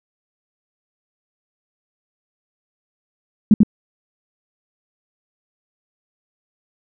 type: tone with echo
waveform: sine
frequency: 211.4 Hz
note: G#3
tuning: 31 cents sharp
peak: -5 dBFS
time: 3.51-3.54 s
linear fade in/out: 2 ms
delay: 93 ms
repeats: 1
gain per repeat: -2 dB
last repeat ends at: 3.633 s
effects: none